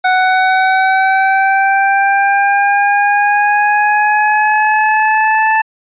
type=linear sweep; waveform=25% pulse; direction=up; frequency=740 to 880 Hz; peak=-5 dBFS; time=0.04-5.62 s; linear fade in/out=10 ms; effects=resampled to 8000 Hz